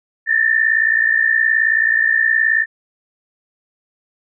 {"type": "tone pair together", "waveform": "sine", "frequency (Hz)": [1760, 1818.9], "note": ["A6", "A#6"], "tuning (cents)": [0, -43], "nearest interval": "minor second", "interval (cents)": 57, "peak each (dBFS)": -15, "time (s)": [0.26, 2.66], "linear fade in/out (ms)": 50, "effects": []}